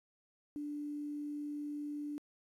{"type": "tone with quantisation", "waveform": "sine", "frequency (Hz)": 293.7, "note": "D4", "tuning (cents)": 0, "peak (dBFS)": -38, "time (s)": [0.56, 2.18], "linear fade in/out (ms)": 0, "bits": 11, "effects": ["resampled to 32000 Hz"]}